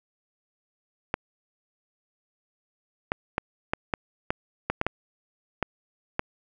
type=clicks; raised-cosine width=0.5 ms; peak=-9 dBFS; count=11; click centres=1.141 / 3.119 / 3.381 / 3.735 / 3.938 / 4.305 / 4.7 / 4.814 / 4.866 / 5.627 / 6.194 s; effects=none